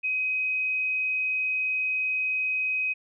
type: tone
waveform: sine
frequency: 2523 Hz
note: D#7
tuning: 23 cents sharp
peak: -24 dBFS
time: 0.03-2.94 s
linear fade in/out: 20 ms
effects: none